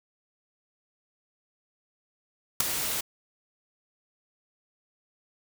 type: noise with ADSR envelope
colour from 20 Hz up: white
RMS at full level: -18 dBFS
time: 2.6-3.01 s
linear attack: 6 ms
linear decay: 4 ms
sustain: -12 dB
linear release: 7 ms
effects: none